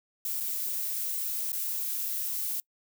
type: noise with dropouts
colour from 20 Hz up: violet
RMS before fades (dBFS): -32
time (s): 0.25-2.6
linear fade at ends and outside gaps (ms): 1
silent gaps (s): 0.402-0.406 / 1.52-1.529
effects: noise-tail reverb RT60 0.1 s tail -26 dB re dry